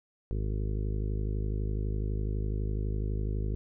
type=harmonic tone; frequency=52 Hz; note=G#1; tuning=3 cents sharp; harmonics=1 / 2 / 3 / 4 / 5 / 6 / 7 / 8 / 9; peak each=-30 / -34 / -42 / -43 / -47 / -49 / -44 / -46 / -50 dBFS; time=0.31-3.55 s; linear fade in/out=0 ms; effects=none